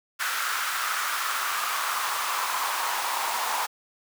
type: noise with high-pass filter sweep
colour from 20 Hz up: pink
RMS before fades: -28 dBFS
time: 0.19-3.67 s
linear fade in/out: 20 ms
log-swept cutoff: 1400 to 900 Hz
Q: 3.5
effects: none